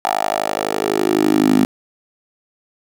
10% pulse tone with high-pass filter sweep, 51.91 Hz, G#1, in tune, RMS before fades -17 dBFS, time 0.05-1.65 s, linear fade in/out 0 ms, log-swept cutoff 780 to 240 Hz, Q 4.1, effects none

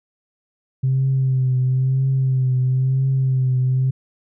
sine tone with vibrato, 130.81 Hz, C3, in tune, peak -14 dBFS, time 0.83-3.91 s, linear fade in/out 10 ms, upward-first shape triangle, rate 1 Hz, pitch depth 46 cents each way, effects tanh soft clip ceiling -11 dBFS

